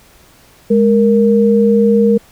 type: tone pair together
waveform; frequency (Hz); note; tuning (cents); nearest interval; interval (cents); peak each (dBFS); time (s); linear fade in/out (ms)
sine; 207.7 / 466.2; G#3 / A#4; 0 / 0; octave + major second; 1400; -10; 0.7-2.18; 10
effects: pink hiss -46 dBFS RMS until 2.31 s